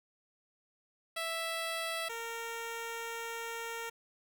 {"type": "tone pair in turn", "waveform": "10% pulse", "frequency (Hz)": [659.3, 461.1], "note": ["E5", "A#4"], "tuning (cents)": [0, -19], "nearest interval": "tritone", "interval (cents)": 619, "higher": "first", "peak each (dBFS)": [-26, -30], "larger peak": "first", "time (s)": [[1.16, 2.09], [2.09, 3.9]], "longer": "second", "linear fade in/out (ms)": 10, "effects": ["10-bit"]}